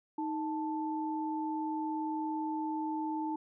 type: tone pair together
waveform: sine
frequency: 312.6 / 879.6 Hz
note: D#4 / A5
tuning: +8 / -1 cents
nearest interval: octave + tritone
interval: 1791 cents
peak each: -34 / -36 dBFS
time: 0.18-3.36 s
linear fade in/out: 5 ms
effects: none